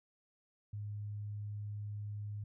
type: tone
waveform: sine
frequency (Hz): 103.83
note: G#2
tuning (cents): 0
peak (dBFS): -39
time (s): 0.73-2.44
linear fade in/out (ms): 5
effects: none